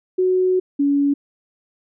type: tone pair in turn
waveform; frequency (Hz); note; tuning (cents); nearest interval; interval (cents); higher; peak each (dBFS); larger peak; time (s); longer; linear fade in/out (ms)
sine; 369.5 / 283.3; F#4 / C#4; -2 / +38; perfect fourth; 460; first; -14; neither; 0.18-0.6 / 0.79-1.14; first; 10
effects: none